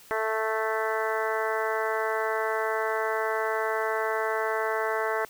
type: harmonic tone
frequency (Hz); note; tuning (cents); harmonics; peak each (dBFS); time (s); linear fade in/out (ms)
220; A3; 0; 2 / 3 / 4 / 5 / 6 / 7 / 8 / 9; -30 / -32 / -33 / -34 / -35 / -35 / -36 / -37; 0.11-5.25; 0
effects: white hiss -52 dBFS RMS until 5.29 s